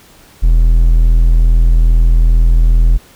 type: tone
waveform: triangle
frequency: 41.2 Hz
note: E1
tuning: in tune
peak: -3 dBFS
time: 0.42-2.98 s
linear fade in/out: 20 ms
effects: pink hiss -43 dBFS RMS until 3.15 s